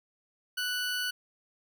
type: tone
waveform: 20% pulse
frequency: 1483 Hz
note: F#6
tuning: 4 cents sharp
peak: -25 dBFS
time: 0.57-1.11 s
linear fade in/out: 10 ms
effects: none